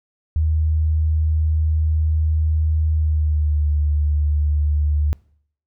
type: tone with pitch glide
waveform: sine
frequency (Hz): 78.2 to 74.28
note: D#2 to D2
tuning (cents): +9 to +20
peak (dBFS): -15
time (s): 0.36-5.13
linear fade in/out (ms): 0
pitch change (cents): -89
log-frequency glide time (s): 2.92-3.67
effects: noise-tail reverb RT60 0.6 s tail -24 dB re dry